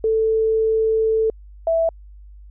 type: tone pair in turn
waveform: sine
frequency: 442.3 / 658.4 Hz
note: A4 / E5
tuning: +9 / -2 cents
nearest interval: perfect fifth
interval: 689 cents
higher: second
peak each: -15 dBFS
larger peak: neither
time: 0.04-1.3 / 1.67-1.89 s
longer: first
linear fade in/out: 2 ms
effects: added 50 Hz sine -39 dBFS peak until 2.5 s